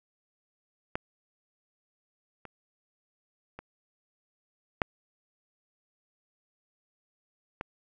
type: clicks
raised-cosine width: 0.5 ms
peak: -15 / -28 / -26 / -9 / -19 dBFS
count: 5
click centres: 0.955 / 2.453 / 3.59 / 4.818 / 7.611 s
effects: none